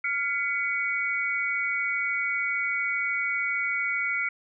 sine tone cluster, 1400 / 2025 / 2238 Hz, F6 / B6 / C#7, +4 / +43 / +16 cents, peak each -31 / -31 / -27 dBFS, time 0.04-4.29 s, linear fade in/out 5 ms, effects none

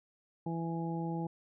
harmonic tone, 166.2 Hz, E3, 15 cents sharp, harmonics 1 / 2 / 3 / 4 / 5, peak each -35 / -39 / -46 / -50 / -42 dBFS, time 0.46-1.27 s, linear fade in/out 5 ms, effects none

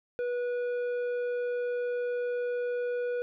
triangle tone with tanh clipping, 487.8 Hz, B4, 21 cents flat, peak -30 dBFS, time 0.19-3.22 s, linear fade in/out 0 ms, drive 12 dB, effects none

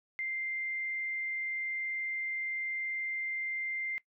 sine tone, 2093 Hz, C7, in tune, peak -33 dBFS, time 0.19-3.98 s, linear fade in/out 0 ms, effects noise-tail reverb RT60 0.1 s tail -19 dB re dry

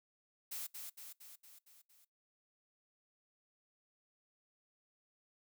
blue noise with echo, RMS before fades -43 dBFS, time 0.51-0.67 s, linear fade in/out 10 ms, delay 230 ms, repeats 6, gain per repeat -4 dB, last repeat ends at 2.05 s, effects noise-tail reverb RT60 0.2 s tail -22 dB re dry

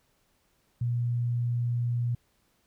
sine tone, 120 Hz, B2, 49 cents flat, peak -25 dBFS, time 0.81-2.15 s, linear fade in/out 5 ms, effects pink hiss -70 dBFS RMS until 2.66 s

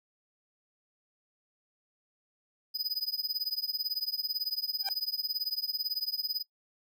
square tone with tremolo, 4985 Hz, D#8, 2 cents sharp, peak -27 dBFS, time 2.74-6.43 s, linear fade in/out 20 ms, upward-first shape triangle, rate 18 Hz, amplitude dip 100%
sawtooth tone with exponential growth, 787 Hz, G5, 7 cents sharp, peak -27 dBFS, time 4.82-4.89 s, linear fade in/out 2 ms, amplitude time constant 15 ms
effects noise-tail reverb RT60 0.1 s tail -24 dB re dry

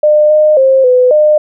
sine tone with pitch steps, 603 / 611 / 531 / 502 / 606 Hz, D5 / D#5 / C5 / B4 / D#5, +46 / -32 / +25 / +28 / -46 cents, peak -4 dBFS, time 0.03-1.38 s, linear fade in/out 5 ms, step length 270 ms, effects none

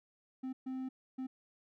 triangle tone bursts at uneven times, 260.3 Hz, C4, 9 cents flat, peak -35 dBFS, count 3, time 0.43-0.53 / 0.66-0.89 / 1.18-1.27 s, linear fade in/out 10 ms, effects none

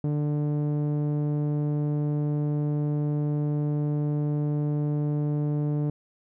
sawtooth tone with low-pass filter, 148 Hz, D3, 14 cents sharp, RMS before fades -26 dBFS, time 0.04-5.9 s, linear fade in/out 2 ms, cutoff 410 Hz, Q 0.75, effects none

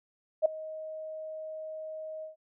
sine tone with ADSR envelope, 628 Hz, D#5, 16 cents sharp, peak -17 dBFS, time 0.42-2.36 s, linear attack 35 ms, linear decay 6 ms, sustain -20 dB, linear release 130 ms, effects none

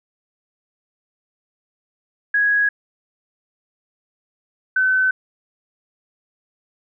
sine tone pair in turn, 1661.2 / 1519.8 Hz, G#6 / F#6, 0 / +46 cents, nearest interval major second, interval 154 cents, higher first, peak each -14 dBFS, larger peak neither, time 2.34-2.69 / 4.76-5.11 s, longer neither, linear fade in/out 5 ms, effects none

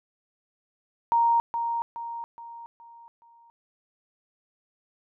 sine tone with echo, 932.3 Hz, A#5, in tune, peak -18 dBFS, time 1.12-1.4 s, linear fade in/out 0 ms, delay 420 ms, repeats 5, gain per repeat -7 dB, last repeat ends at 3.5 s, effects none

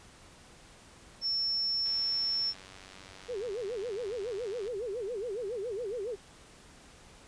sine tone, 5400 Hz, E8, 41 cents sharp, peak -28 dBFS, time 1.21-2.54 s, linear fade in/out 50 ms
click train, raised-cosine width 0.2 ms, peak -32 dBFS, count 269, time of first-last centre 1.86-4.678 s, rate 95.1 Hz
sine tone with vibrato, 438.4 Hz, A4, 6 cents flat, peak -33 dBFS, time 3.28-6.16 s, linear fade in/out 20 ms, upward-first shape sine, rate 7.2 Hz, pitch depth 240 cents each way
effects pink hiss -55 dBFS RMS until 7.27 s + resampled to 22050 Hz

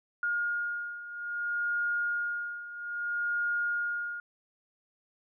sine beating tone pair, 1423 / 1423.61 Hz, F6 / F6, +32 / +33 cents, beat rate 0.61 Hz, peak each -35 / -31 dBFS, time 0.23-4.2 s, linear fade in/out 2 ms, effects none

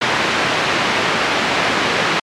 white band-pass noise, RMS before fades -17 dBFS, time 0.01-2.2 s, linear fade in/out 10 ms, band 140 to 2400 Hz, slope 12 dB/octave, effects low-pass 7000 Hz 12 dB/octave + MP3 96 kbps

